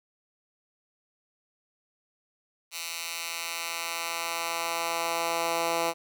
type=tone with high-pass filter sweep; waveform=10% pulse; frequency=167.5 Hz; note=E3; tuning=28 cents sharp; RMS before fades=-31 dBFS; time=2.71-5.94 s; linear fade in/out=50 ms; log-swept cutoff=3000 to 480 Hz; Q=0.77; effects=none